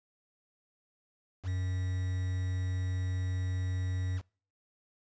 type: tone with quantisation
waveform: triangle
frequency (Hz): 92.5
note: F#2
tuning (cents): 0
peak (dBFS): -28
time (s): 1.43-4.22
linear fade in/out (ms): 50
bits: 8
effects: noise-tail reverb RT60 0.4 s tail -24 dB re dry + resampled to 16000 Hz